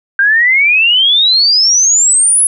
sine exponential sweep, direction up, 1568 to 10680 Hz, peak -6 dBFS, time 0.19-2.47 s, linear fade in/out 2 ms, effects none

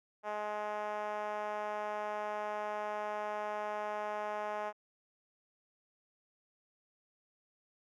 5% pulse tone with band-pass filter, 210 Hz, G#3, 19 cents sharp, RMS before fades -38 dBFS, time 0.23-4.73 s, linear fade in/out 50 ms, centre 720 Hz, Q 2.1, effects none

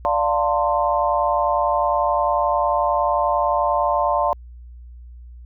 sine chord, D minor seventh, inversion none, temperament equal with one note detuned, 587.3 / 698.5 / 898 / 1046.5 Hz, D5 / F5 / A5 / C6, 0 / 0 / +35 / 0 cents, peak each -22 dBFS, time 0.05-4.33 s, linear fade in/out 0 ms, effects added 60 Hz sine -37 dBFS peak until 5.45 s

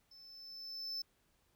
triangle tone with level ramp, 5274 Hz, E8, in tune, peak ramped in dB -55 to -36 dBFS, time 0.11-1.02 s, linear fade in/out 5 ms, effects pink hiss -75 dBFS RMS until 1.55 s

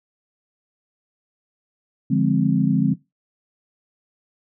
sine chord, D half-diminished seventh, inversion none, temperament equal, 146.83 / 174.61 / 207.7 / 261.6 Hz, D3 / F3 / Ab3 / C4, 0 / 0 / 0 / 0 cents, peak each -21 dBFS, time 2.1-2.94 s, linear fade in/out 10 ms, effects noise-tail reverb RT60 0.2 s tail -18 dB re dry

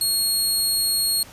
20% pulse tone, 4300 Hz, C8, 47 cents sharp, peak -13 dBFS, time 0.01-1.23 s, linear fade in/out 2 ms, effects pink hiss -44 dBFS RMS until 1.32 s + resampled to 32000 Hz

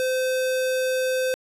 square tone, 515 Hz, C5, 28 cents flat, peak -22 dBFS, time 0-1.34 s, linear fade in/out 0 ms, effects resampled to 32000 Hz

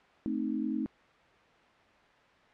sine chord, A diminished, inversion none, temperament equal, 220 / 261.6 / 311.1 Hz, A3 / C4 / Eb4, 0 / 0 / 0 cents, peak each -34 dBFS, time 0.26-0.86 s, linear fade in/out 0 ms, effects white hiss -60 dBFS RMS until 2.53 s + low-pass 2000 Hz 12 dB/octave

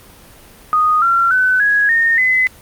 sine tone with pitch steps, 1240 / 1367.9 / 1509.1 / 1664.8 / 1836.6 / 2026 Hz, D#6 / F6 / F#6 / G#6 / A#6 / B6, -6 / -36 / +34 / +4 / -26 / +44 cents, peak -10 dBFS, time 0.73-2.47 s, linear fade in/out 0 ms, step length 290 ms, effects pink hiss -42 dBFS RMS until 2.61 s + Opus 32 kbps

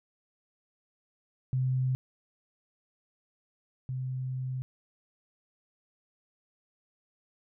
sine tone pair in turn, 129.3 / 129.3 Hz, C3 / C3, -20 / -20 cents, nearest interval unison, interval 0 cents, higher neither, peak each -25 / -31 dBFS, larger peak first, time 1.53-1.95 / 3.89-4.62 s, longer second, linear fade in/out 0 ms, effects none

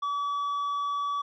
triangle tone with tanh clipping, 1144 Hz, D6, 46 cents flat, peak -28 dBFS, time 0.02-1.22 s, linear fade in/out 10 ms, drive 9 dB, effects none

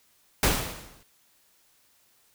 pink noise with exponential decay, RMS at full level -19 dBFS, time 0.43-1.03 s, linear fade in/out 2 ms, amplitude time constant 130 ms, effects white hiss -64 dBFS RMS until 2.34 s

